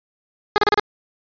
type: tone bursts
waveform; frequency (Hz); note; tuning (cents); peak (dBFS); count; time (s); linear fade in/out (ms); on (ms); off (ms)
15% pulse; 415.3; G#4; 0; -7; 5; 0.56-0.796; 0; 20; 34
effects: resampled to 11025 Hz